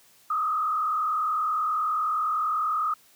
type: tone with frequency modulation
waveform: sine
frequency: 1244.5 Hz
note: D#6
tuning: in tune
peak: -23 dBFS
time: 0.3-2.94 s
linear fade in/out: 5 ms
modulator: 40.2 Hz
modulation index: 1.2
effects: white hiss -58 dBFS RMS until 3.15 s + high-pass 80 Hz 12 dB/octave